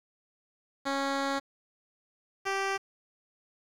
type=tone pair in turn; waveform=10% pulse; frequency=275.4 / 390.3 Hz; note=C#4 / G4; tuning=-11 / -8 cents; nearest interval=tritone; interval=603 cents; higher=second; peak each=-20 / -20 dBFS; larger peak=neither; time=0.85-1.4 / 2.45-2.78 s; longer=first; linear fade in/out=20 ms; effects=low-pass 6000 Hz 12 dB/octave + 9-bit